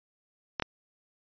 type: clicks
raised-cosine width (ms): 0.3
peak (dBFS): -12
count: 2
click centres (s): 0.598 / 0.623
effects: resampled to 11025 Hz